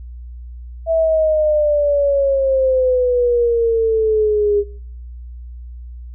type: exponential sweep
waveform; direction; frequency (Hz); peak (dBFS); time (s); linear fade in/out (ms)
sine; down; 659.3 to 406.3; -12; 0.86-4.64; 50
effects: noise-tail reverb RT60 0.6 s tail -22 dB re dry + added 60 Hz sine -30 dBFS peak until 6.14 s